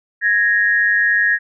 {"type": "tone pair together", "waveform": "sine", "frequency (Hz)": [1661.3, 1864.7], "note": ["G#6", "A#6"], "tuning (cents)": [0, 0], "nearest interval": "major second", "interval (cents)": 200, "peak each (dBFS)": -15, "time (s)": [0.21, 1.39], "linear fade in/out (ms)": 50, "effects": []}